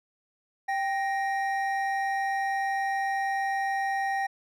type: tone pair together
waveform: triangle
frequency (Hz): 784 / 1869.3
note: G5 / A#6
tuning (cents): 0 / +4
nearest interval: octave + minor third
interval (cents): 1504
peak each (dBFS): -25 / -30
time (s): 0.68-4.27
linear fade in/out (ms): 10
effects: none